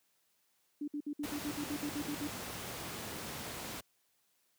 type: tone bursts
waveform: sine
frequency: 293 Hz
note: D4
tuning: 4 cents flat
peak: -35 dBFS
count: 12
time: 0.81-2.275 s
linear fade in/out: 5 ms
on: 68 ms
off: 59 ms
type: noise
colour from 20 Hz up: pink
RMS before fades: -42 dBFS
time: 1.23-3.81 s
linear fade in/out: 10 ms
effects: white hiss -75 dBFS RMS until 4.58 s + high-pass 100 Hz 12 dB/octave